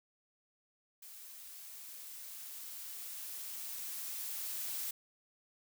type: noise with level ramp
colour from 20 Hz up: blue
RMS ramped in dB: -52 to -39 dBFS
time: 1.02-4.91 s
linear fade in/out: 5 ms
effects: none